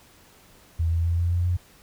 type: tone with pitch steps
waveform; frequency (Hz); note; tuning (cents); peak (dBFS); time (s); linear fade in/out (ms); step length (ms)
sine; 82.41 / 83.66 / 84.92 / 86.21 / 87.51 / 88.84; E2 / E2 / F2 / F2 / F2 / F2; 0 / +26 / -48 / -22 / +4 / +30; -20; 0.79-1.57; 10; 130
effects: pink hiss -54 dBFS RMS until 1.82 s